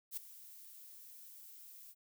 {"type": "noise with ADSR envelope", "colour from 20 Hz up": "violet", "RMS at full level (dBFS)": -39, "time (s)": [0.11, 1.95], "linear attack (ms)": 61, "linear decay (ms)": 7, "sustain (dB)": -16, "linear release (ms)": 47, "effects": []}